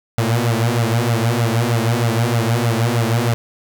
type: tone with flanger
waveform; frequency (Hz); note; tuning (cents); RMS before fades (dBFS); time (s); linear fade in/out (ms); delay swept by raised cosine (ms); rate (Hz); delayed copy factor
sawtooth; 116.54; A#2; 0; -17; 0.18-3.34; 0; 1.4 to 7.3; 3.2; +0.9
effects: none